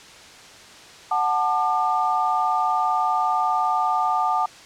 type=chord; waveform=sine; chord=D major; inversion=first; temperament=equal with one note detuned; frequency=740 / 880 / 1200 Hz; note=F#5 / A5 / D6; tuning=0 / 0 / +37 cents; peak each=-23 dBFS; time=1.11-4.46 s; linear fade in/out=5 ms; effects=white hiss -44 dBFS RMS until 4.65 s + low-pass 6000 Hz 12 dB/octave